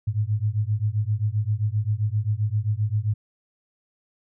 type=beating tone pair; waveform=sine; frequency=102.5 / 110.1 Hz; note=G#2 / A2; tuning=-22 / +2 cents; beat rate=7.6 Hz; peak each=-24 dBFS; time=0.07-3.14 s; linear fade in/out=10 ms; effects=none